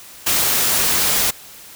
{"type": "noise", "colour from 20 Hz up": "white", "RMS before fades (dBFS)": -17, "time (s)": [0.26, 1.31], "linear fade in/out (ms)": 10, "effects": ["white hiss -40 dBFS RMS until 1.75 s"]}